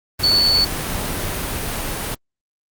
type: tone in noise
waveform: sine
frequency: 4455 Hz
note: C#8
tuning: 8 cents sharp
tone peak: -12 dBFS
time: 0.23-0.65 s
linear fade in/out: 10 ms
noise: pink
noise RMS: -24 dBFS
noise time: 0.19-2.15 s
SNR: +9 dB
effects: Opus 32 kbps